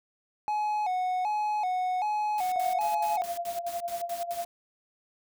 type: tone with vibrato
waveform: triangle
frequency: 788 Hz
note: G5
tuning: 9 cents sharp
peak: -24 dBFS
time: 0.48-3.22 s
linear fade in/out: 0 ms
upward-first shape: square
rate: 1.3 Hz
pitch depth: 120 cents each way
type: noise bursts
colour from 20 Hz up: white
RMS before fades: -43 dBFS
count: 10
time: 2.38-4.446 s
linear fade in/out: 2 ms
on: 140 ms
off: 74 ms
type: tone with tremolo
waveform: sine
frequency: 691 Hz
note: F5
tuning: 19 cents flat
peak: -27 dBFS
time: 2.56-4.45 s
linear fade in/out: 0 ms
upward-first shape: triangle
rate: 11 Hz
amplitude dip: 80%
effects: none